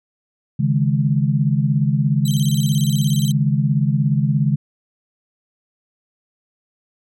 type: chord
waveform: sine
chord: C# suspended second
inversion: none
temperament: equal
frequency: 138.59 / 155.56 / 207.7 Hz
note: C#3 / D#3 / G#3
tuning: 0 / 0 / 0 cents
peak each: -17 / -19 / -21 dBFS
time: 0.59-4.56 s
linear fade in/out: 10 ms
type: tone with vibrato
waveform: 20% pulse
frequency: 3520 Hz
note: A7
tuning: in tune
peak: -22 dBFS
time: 2.25-3.32 s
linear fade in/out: 5 ms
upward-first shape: square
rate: 17 Hz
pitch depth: 200 cents each way
effects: none